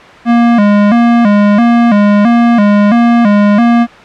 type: tone with vibrato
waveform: square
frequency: 220 Hz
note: A3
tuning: in tune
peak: -5 dBFS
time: 0.25-3.87 s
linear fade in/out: 50 ms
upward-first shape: square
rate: 1.5 Hz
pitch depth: 120 cents each way
effects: white hiss -32 dBFS RMS until 4.04 s + low-pass 2000 Hz 12 dB/octave